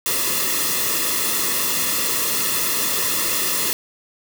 white noise with comb filter, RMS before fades -21 dBFS, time 0.06-3.73 s, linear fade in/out 0 ms, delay 1.3 ms, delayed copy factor -0.8, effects none

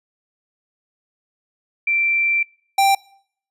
sine / square tone pair in turn, 2349 / 786.1 Hz, D7 / G5, 0 / +5 cents, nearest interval octave + perfect fifth, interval 1895 cents, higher first, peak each -16 / -13 dBFS, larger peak second, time 1.87-2.43 / 2.78-2.95 s, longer first, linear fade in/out 5 ms, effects noise-tail reverb RT60 0.6 s tail -24 dB re dry + resampled to 32000 Hz

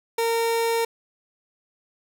30% pulse tone, 460 Hz, A#4, 23 cents flat, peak -18 dBFS, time 0.18-0.85 s, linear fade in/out 5 ms, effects none

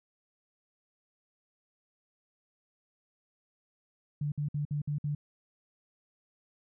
sine tone bursts, 146.83 Hz, D3, in tune, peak -29 dBFS, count 6, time 4.21-5.15 s, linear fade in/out 5 ms, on 110 ms, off 56 ms, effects none

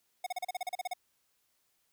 square tone bursts, 730 Hz, F#5, 24 cents flat, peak -33 dBFS, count 12, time 0.24-0.936 s, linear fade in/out 5 ms, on 25 ms, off 36 ms, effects white hiss -75 dBFS RMS until 1.92 s

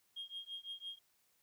sine tone with tremolo, 3242 Hz, G#7, 42 cents flat, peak -39 dBFS, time 0.16-0.99 s, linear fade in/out 10 ms, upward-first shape triangle, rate 5.9 Hz, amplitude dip 100%, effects tanh soft clip ceiling -38 dBFS + white hiss -75 dBFS RMS until 1.42 s

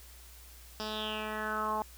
10% pulse tone with low-pass filter sweep, 215.2 Hz, A3, 38 cents flat, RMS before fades -35 dBFS, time 0.8-1.82 s, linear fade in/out 0 ms, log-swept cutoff 4900 to 910 Hz, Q 5.7, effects added 60 Hz sine -52 dBFS peak until 1.97 s + white hiss -55 dBFS RMS until 1.97 s

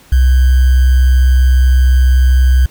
sine tone with sample-and-hold, 63.9 Hz, C2, 40 cents flat, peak -5 dBFS, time 0.12-2.66 s, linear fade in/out 5 ms, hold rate 1575 Hz, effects pink hiss -44 dBFS RMS until 2.7 s

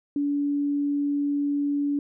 sine tone, 286.7 Hz, D4, 42 cents flat, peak -22 dBFS, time 0.16-1.99 s, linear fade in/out 2 ms, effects none

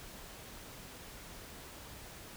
silence, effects pink hiss -50 dBFS RMS until 2.36 s

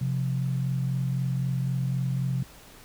sine tone pair together, 131.8 / 175.68 Hz, C3 / F3, +13 / +11 cents, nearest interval perfect fourth, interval 498 cents, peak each -25 / -32 dBFS, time 0.01-2.43 s, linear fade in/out 5 ms, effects pink hiss -50 dBFS RMS until 2.84 s

